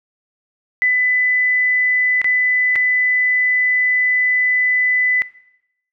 sine tone with dropouts, 2000 Hz, B6, 21 cents sharp, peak -12 dBFS, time 0.82-5.22 s, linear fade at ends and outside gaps 0 ms, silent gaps 2.216-2.244 / 2.756-2.76 s, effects noise-tail reverb RT60 0.8 s tail -19 dB re dry

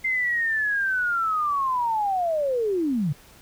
sine linear sweep, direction down, 2093 to 131.5 Hz, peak -21 dBFS, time 0.04-3.13 s, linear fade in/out 10 ms, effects pink hiss -51 dBFS RMS until 3.41 s

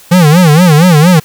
square tone with vibrato, 164.81 Hz, E3, in tune, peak -3 dBFS, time 0.11-1.2 s, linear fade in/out 10 ms, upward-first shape sine, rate 4.3 Hz, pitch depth 200 cents each way, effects white hiss -38 dBFS RMS until 1.24 s

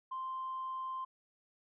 sine tone, 1045 Hz, C6, 2 cents flat, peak -36 dBFS, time 0.11-1.05 s, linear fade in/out 10 ms, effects tanh soft clip ceiling -33 dBFS

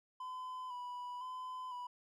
triangle tone with vibrato, 1000 Hz, B5, 21 cents sharp, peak -40 dBFS, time 0.2-1.87 s, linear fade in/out 5 ms, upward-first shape square, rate 0.99 Hz, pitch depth 28 cents each way, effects none

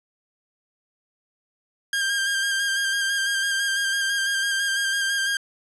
sawtooth tone with vibrato, 1600 Hz, G6, 35 cents sharp, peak -18 dBFS, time 1.93-5.37 s, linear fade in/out 2 ms, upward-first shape square, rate 6 Hz, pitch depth 21 cents each way, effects resampled to 24000 Hz + 9-bit

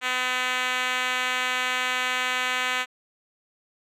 5% pulse tone with band-pass filter, 253.2 Hz, B3, 43 cents sharp, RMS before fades -26 dBFS, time 0.01-2.86 s, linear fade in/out 50 ms, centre 2300 Hz, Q 0.66, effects none

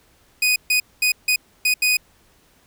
sawtooth tone bursts at uneven times, 2489 Hz, D#7, in tune, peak -12 dBFS, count 6, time 0.42-0.56 / 0.7-0.8 / 1.02-1.12 / 1.28-1.36 / 1.65-1.74 / 1.82-1.97 s, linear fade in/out 5 ms, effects pink hiss -57 dBFS RMS until 2.66 s

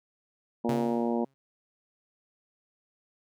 harmonic tone, 117.7 Hz, A#2, 17 cents sharp, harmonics 2 / 3 / 4 / 5 / 6 / 7 / 8, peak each -28 / -32 / -34 / -36 / -38 / -39 / -40 dBFS, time 0.64-1.25 s, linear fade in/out 10 ms
sawtooth tone with exponential decay, 135.8 Hz, C#3, 35 cents flat, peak -26 dBFS, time 0.69-1.34 s, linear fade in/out 0 ms, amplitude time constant 140 ms
effects none

